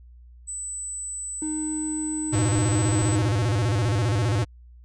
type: tone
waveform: sine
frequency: 8000 Hz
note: B8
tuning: 21 cents sharp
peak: -30 dBFS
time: 0.47-3.17 s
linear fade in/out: 20 ms
type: tone with pitch glide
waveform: triangle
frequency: 307.3 to 311.6 Hz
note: D#4 to D#4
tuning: -21 to +3 cents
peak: -25 dBFS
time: 1.42-3.28 s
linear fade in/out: 2 ms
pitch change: +24 cents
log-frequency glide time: 2.69-2.83 s
type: tone with vibrato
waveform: square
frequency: 110 Hz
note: A2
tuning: in tune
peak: -21 dBFS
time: 2.32-4.45 s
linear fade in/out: 20 ms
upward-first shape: square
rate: 15 Hz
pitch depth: 180 cents each way
type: click train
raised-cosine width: 5 ms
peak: -25 dBFS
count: 4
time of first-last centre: 2.59-3.878 s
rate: 2.33 Hz
effects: added 60 Hz sine -45 dBFS peak until 4.84 s + resampled to 22050 Hz